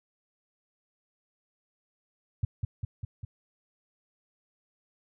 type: tone with echo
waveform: sine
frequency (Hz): 102.7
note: G#2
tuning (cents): -19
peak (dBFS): -21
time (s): 2.43-2.45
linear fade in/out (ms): 5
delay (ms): 200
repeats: 4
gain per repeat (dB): -3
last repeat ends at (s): 3.25
effects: none